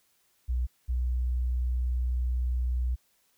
sine tone pair in turn, 61.5 / 61.75 Hz, B1 / B1, -7 / 0 cents, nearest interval unison, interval 7 cents, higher second, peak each -25 dBFS, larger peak neither, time 0.48-0.67 / 0.88-2.96 s, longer second, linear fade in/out 20 ms, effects white hiss -69 dBFS RMS until 3.37 s

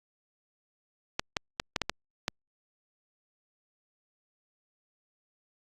clicks, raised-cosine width 0.2 ms, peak -10 dBFS, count 7, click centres 1.195 / 1.368 / 1.599 / 1.762 / 1.817 / 1.896 / 2.281 s, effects Opus 48 kbps

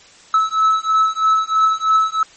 triangle beating tone pair, 1300 / 1303.1 Hz, E6 / E6, -24 / -20 cents, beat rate 3.1 Hz, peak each -14 dBFS, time 0.34-2.23 s, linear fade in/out 2 ms, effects white hiss -45 dBFS RMS until 2.36 s + MP3 32 kbps

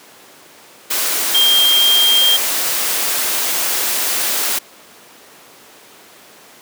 sine tone in noise, 3200 Hz, G7, 35 cents sharp, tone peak -10 dBFS, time 1.34-2.37 s, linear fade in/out 10 ms, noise white, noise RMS -18 dBFS, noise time 0.9-4.59 s, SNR +5 dB, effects pink hiss -42 dBFS RMS until 6.61 s + high-pass 300 Hz 12 dB/octave

